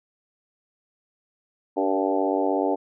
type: harmonic tone with a mistuned harmonic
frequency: 96.4 Hz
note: G2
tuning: 28 cents flat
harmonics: 3 / 4 / 5 / 6 / 7 / 8 / 9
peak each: -26 / -27 / -28 / -29 / -29 / -30 / -31 dBFS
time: 1.76-2.76 s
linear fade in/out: 20 ms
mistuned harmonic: 5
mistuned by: -25 cents
effects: none

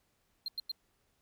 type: tone bursts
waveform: sine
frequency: 4186 Hz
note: C8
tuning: in tune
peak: -31 dBFS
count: 3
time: 0.46-0.716 s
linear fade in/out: 2 ms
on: 22 ms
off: 95 ms
effects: tanh soft clip ceiling -33 dBFS + pink hiss -75 dBFS RMS until 1.21 s

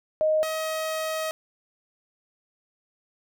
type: tone pair in turn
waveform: sine / sawtooth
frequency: 622.3 / 633.2 Hz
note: D#5 / D#5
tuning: 0 / +30 cents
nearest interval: unison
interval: 30 cents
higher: second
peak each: -19 / -23 dBFS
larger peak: first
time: 0.21-0.43 / 0.43-1.31 s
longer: second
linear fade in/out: 0 ms
effects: none

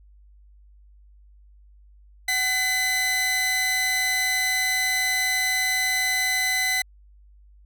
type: tone pair together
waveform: sawtooth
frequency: 755 / 2016 Hz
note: F#5 / B6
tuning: +35 / +35 cents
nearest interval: octave + perfect fourth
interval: 1700 cents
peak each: -28 / -18 dBFS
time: 2.28-6.82 s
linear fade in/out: 5 ms
effects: added 50 Hz sine -49 dBFS peak until 7.65 s

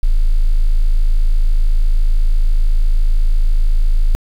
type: tone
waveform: sine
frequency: 27 Hz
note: A0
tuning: 32 cents flat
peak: -7 dBFS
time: 0.03-4.15 s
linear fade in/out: 0 ms
effects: tanh soft clip ceiling -4 dBFS + 7-bit

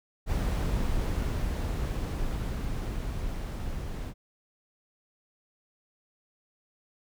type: noise with level ramp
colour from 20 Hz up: brown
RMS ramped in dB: -27 to -35 dBFS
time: 0.26-4.14 s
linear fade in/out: 50 ms
effects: none

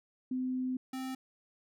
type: tone pair in turn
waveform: sine / square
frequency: 256 / 261.1 Hz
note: C4 / C4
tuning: -38 / -3 cents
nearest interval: unison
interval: 35 cents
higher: second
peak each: -31 / -37 dBFS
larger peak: first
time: 0.31-0.77 / 0.93-1.15 s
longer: first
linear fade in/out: 5 ms
effects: none

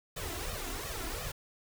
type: noise with flanger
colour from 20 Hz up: pink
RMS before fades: -38 dBFS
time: 0.16-1.32 s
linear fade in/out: 10 ms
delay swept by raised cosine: 1.6 to 3 ms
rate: 2.8 Hz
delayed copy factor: +0.85
effects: none

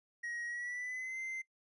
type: tone with pitch glide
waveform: triangle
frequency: 1893 to 2076 Hz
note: A#6 to C7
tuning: +26 to -14 cents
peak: -37 dBFS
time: 0.23-1.42 s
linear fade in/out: 10 ms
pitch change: +160 cents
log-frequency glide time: 0.46-1.19 s
effects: noise-tail reverb RT60 0.1 s tail -22 dB re dry + resampled to 24000 Hz

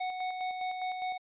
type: tone with tremolo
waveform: square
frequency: 739 Hz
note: F#5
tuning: 2 cents flat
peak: -32 dBFS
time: 0-1.18 s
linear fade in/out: 10 ms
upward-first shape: square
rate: 4.9 Hz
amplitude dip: 40%
effects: resampled to 8000 Hz

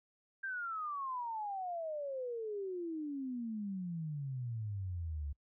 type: exponential sweep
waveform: sine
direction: down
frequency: 1600 to 69.3 Hz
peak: -37 dBFS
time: 0.43-5.33 s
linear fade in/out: 10 ms
effects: noise-tail reverb RT60 0.1 s tail -25 dB re dry

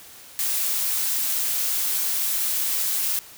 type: noise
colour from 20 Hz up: blue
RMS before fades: -24 dBFS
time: 0.39-3.19 s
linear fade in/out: 0 ms
effects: white hiss -45 dBFS RMS until 3.37 s

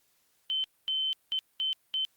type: tone bursts at uneven times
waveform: sine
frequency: 3075 Hz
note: G7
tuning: 34 cents flat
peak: -27 dBFS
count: 5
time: 0.5-0.64 / 0.88-1.13 / 1.32-1.39 / 1.6-1.73 / 1.94-2.05 s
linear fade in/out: 0 ms
effects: white hiss -70 dBFS RMS until 2.16 s + Opus 48 kbps

